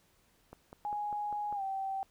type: click train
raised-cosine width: 1 ms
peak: -33 dBFS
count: 6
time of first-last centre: 0.53-1.526 s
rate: 5.02 Hz
type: tone with pitch glide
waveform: sine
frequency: 830.6 to 775 Hz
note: G#5 to G5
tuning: 0 to -20 cents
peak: -33 dBFS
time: 0.85-2.03 s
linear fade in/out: 0 ms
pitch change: -120 cents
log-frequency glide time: 1.54-1.62 s
effects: pink hiss -69 dBFS RMS until 2.1 s